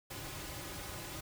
pink noise with comb filter, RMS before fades -44 dBFS, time 0.1-1.21 s, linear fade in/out 10 ms, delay 4.4 ms, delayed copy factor -0.65, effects none

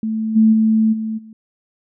sine tone with level steps, 220 Hz, A3, in tune, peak -18 / -8 / -11 / -20 / -36 dBFS, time 0.03-1.33 s, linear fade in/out 2 ms, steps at 0.35 / 0.52 / 0.92 / 1.17 s, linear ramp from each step 20 ms, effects none

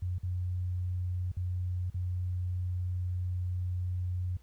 sine tone with dropouts, 90.3 Hz, F#2, 42 cents flat, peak -30 dBFS, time 0.02-4.37 s, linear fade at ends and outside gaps 5 ms, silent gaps 0.184-0.232 / 1.318-1.368 / 1.901-1.943 s, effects added 60 Hz sine -55 dBFS peak until 4.42 s + pink hiss -69 dBFS RMS until 4.42 s

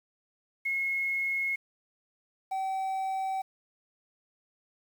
sine / triangle tone pair in turn, 2169 / 766.9 Hz, C#7 / G5, -38 / -38 cents, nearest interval octave + tritone, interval 1800 cents, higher first, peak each -27 dBFS, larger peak neither, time 0.65-1.56 / 2.51-3.42 s, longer neither, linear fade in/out 10 ms, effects 9-bit

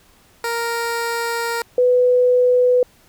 15% pulse / sine tone pair in turn, 466.2 / 497 Hz, A#4 / B4, 0 / +11 cents, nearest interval minor second, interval 111 cents, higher second, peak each -14 / -11 dBFS, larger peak second, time 0.44-1.62 / 1.78-2.83 s, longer first, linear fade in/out 2 ms, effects pink hiss -53 dBFS RMS until 3.08 s

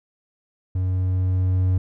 triangle tone with level ramp, 92.5 Hz, F#2, in tune, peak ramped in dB -18 to -14 dBFS, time 0.75-1.78 s, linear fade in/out 5 ms, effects none

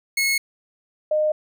sawtooth / sine tone pair in turn, 2179 / 612.6 Hz, C#7 / D#5, -30 / -27 cents, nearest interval octave + minor seventh, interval 2197 cents, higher first, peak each -15 / -17 dBFS, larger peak first, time 0.17-0.38 / 1.11-1.32 s, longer neither, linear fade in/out 5 ms, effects none

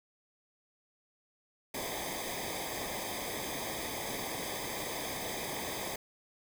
pink noise with comb filter, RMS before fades -38 dBFS, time 1.74-5.96 s, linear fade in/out 5 ms, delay 0.71 ms, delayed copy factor -0.85, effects none

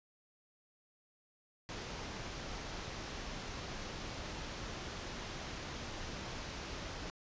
pink low-pass noise, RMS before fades -44 dBFS, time 1.69-7.1 s, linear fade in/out 0 ms, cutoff 6700 Hz, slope 48 dB/octave, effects resampled to 16000 Hz

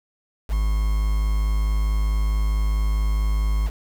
triangle tone with quantisation, 52.3 Hz, G#1, 13 cents sharp, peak -16 dBFS, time 0.48-3.71 s, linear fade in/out 50 ms, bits 6, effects none

